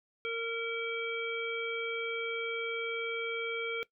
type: harmonic tone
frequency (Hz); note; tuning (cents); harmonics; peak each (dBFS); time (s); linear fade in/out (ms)
459.9; A#4; -23; 1 / 3 / 5 / 7; -35 / -40 / -37 / -42; 0.25-3.83; 0
effects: noise-tail reverb RT60 0.1 s tail -19 dB re dry